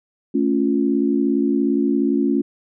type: chord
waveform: sine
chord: A augmented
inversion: none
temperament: equal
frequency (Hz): 220 / 277.2 / 349.2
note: A3 / C#4 / E#4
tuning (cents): 0 / 0 / 0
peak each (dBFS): -21 / -18 / -22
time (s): 0.34-2.42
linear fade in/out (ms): 10
effects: none